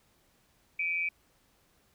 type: tone pair together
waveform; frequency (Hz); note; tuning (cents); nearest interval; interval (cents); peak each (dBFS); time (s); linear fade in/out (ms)
sine; 2317 / 2489; D7 / D#7; -24 / 0; minor second; 124; -30 / -33; 0.79-1.09; 5
effects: pink hiss -68 dBFS RMS until 1.94 s